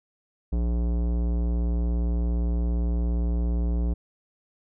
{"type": "tone with tanh clipping", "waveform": "sine", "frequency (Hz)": 58.7, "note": "A#1", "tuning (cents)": 13, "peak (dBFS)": -24, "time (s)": [0.52, 3.94], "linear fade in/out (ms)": 10, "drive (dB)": 17, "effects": []}